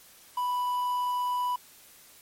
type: tone with quantisation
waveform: triangle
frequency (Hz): 987.8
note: B5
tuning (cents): 0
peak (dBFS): -24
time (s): 0.37-1.56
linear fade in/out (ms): 5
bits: 8
effects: white hiss -54 dBFS RMS until 2.21 s + MP3 64 kbps